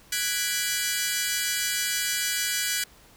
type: chord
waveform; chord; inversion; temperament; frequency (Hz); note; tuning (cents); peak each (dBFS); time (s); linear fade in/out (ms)
10% pulse; G# half-diminished seventh; third; equal; 1480 / 1661.2 / 1975.5 / 2349; F#6 / G#6 / B6 / D7; 0 / 0 / 0 / 0; -22; 0.12-2.84; 5
effects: pink hiss -54 dBFS RMS until 3.16 s